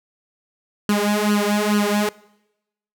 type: tone with flanger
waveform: sawtooth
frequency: 207.7 Hz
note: G#3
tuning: in tune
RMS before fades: -19 dBFS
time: 0.89-2.09 s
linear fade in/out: 2 ms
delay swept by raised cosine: 0.67 to 3.67 ms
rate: 2.3 Hz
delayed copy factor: +0.85
effects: noise-tail reverb RT60 0.9 s tail -23 dB re dry

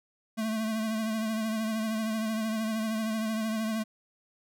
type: tone with vibrato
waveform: square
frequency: 220 Hz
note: A3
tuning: in tune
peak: -29 dBFS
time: 0.37-3.84 s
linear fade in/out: 20 ms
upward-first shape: triangle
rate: 13 Hz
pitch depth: 44 cents each way
effects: none

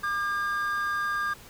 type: tone pair together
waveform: triangle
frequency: 1198.4 / 1617 Hz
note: D6 / G#6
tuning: +35 / -47 cents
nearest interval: perfect fourth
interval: 518 cents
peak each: -27 dBFS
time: 0.03-1.34 s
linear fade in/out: 10 ms
effects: pink hiss -49 dBFS RMS until 1.49 s

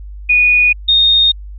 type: tone pair in turn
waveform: sine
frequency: 2464 / 3692 Hz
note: D#7 / A#7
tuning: -17 / -17 cents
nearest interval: perfect fifth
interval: 700 cents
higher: second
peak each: -7 dBFS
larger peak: neither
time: 0.29-0.73 / 0.88-1.32 s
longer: neither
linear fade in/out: 10 ms
effects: added 50 Hz sine -27 dBFS peak until 1.58 s

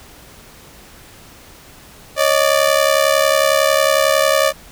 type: ring-modulated tone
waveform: sawtooth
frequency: 587.3 Hz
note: D5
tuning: in tune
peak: -5 dBFS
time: 2.16-4.53 s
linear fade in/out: 50 ms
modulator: 35.5 Hz
effects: pink hiss -42 dBFS RMS until 4.71 s

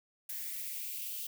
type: noise with high-pass filter sweep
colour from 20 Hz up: violet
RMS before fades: -40 dBFS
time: 0.29-1.27 s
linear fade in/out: 5 ms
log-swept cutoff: 1800 to 3000 Hz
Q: 3.9
effects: none

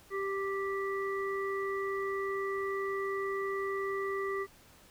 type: harmonic tone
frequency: 392 Hz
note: G4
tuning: in tune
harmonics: 1 / 3 / 5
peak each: -33 / -38 / -40 dBFS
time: 0.1-4.47 s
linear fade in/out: 50 ms
effects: pink hiss -59 dBFS RMS until 4.9 s

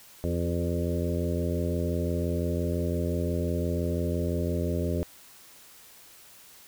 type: harmonic tone with a mistuned harmonic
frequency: 85.8 Hz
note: F2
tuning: 30 cents flat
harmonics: 1 / 2 / 3 / 4 / 5 / 6 / 7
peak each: -29 / -32 / -34 / -35 / -36 / -37 / -37 dBFS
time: 0.24-5.03 s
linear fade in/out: 0 ms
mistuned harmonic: 4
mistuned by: +32 cents
effects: white hiss -52 dBFS RMS until 6.67 s

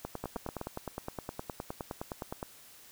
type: two click trains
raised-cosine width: 1 ms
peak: -22 / -22 dBFS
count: 24 / 4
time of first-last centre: 0.05-2.428 / 0.24-0.614 s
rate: 9.67 / 8.03 Hz
effects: white hiss -55 dBFS RMS until 2.91 s

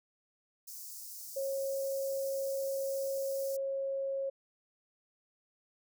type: high-pass noise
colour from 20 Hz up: white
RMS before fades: -46 dBFS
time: 0.67-3.57 s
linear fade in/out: 10 ms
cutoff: 4900 Hz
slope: 48 dB/octave
type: tone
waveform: sine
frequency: 544 Hz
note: C#5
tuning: 33 cents flat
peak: -32 dBFS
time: 1.36-4.3 s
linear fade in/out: 10 ms
effects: none

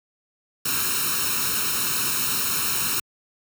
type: noise with comb filter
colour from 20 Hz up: white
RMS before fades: -24 dBFS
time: 0.65-3 s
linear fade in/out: 5 ms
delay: 0.74 ms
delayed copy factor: +0.85
effects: high-pass 80 Hz 12 dB/octave

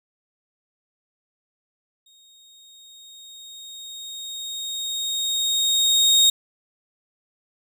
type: tone with exponential growth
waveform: 30% pulse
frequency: 3726 Hz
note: A#7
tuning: 2 cents flat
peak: -10 dBFS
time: 2.06-6.3 s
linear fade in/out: 5 ms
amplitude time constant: 920 ms
effects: none

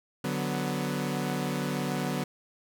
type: chord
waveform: sawtooth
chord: B minor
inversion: first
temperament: equal with one note detuned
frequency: 146.83 / 185.53 / 246.9 Hz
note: D3 / F#3 / B3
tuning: 0 / +5 / 0 cents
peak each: -29 dBFS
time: 0.24-2.24 s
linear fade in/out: 5 ms
effects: none

